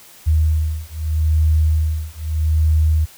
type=beating tone pair; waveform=sine; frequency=77.78 / 78.58 Hz; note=D#2 / D#2; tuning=0 / +18 cents; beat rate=0.8 Hz; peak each=-17 dBFS; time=0.26-3.06 s; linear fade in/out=20 ms; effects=white hiss -44 dBFS RMS until 3.17 s